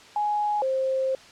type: tone pair in turn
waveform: sine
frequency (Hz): 835 / 528.1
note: G#5 / C5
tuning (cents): +9 / +16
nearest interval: minor sixth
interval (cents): 793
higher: first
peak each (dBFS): -22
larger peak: neither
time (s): 0.16-0.62 / 0.62-1.15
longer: second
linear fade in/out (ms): 2
effects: white hiss -48 dBFS RMS until 1.31 s + low-pass 5000 Hz 12 dB/octave